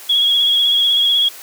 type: tone with vibrato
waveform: sine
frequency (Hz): 3322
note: G#7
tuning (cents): 0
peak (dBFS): -11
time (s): 0.09-1.29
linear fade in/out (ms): 10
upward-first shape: sine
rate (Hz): 16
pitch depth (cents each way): 33
effects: white hiss -36 dBFS RMS until 1.42 s + high-pass 400 Hz 12 dB/octave